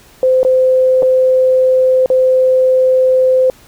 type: tone with dropouts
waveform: sine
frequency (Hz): 516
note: C5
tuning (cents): -24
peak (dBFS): -7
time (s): 0.23-3.5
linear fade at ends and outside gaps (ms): 1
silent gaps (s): 0.431-0.449 / 1.023-1.029 / 2.06-2.101
effects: pink hiss -44 dBFS RMS until 3.67 s